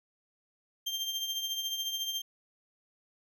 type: tone with tremolo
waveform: 35% pulse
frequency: 3170 Hz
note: G7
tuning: 19 cents sharp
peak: -28 dBFS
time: 0.86-2.22 s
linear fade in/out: 10 ms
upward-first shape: triangle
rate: 14 Hz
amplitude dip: 60%
effects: none